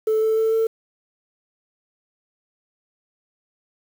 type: tone with pitch steps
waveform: sine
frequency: 437.1 / 440.6 / 444.2 / 447.8 Hz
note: A4 / A4 / A4 / A4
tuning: -11 / +2 / +16 / +30 cents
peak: -15 dBFS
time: 0.07-0.67 s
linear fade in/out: 5 ms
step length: 150 ms
effects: tanh soft clip ceiling -13 dBFS + 7-bit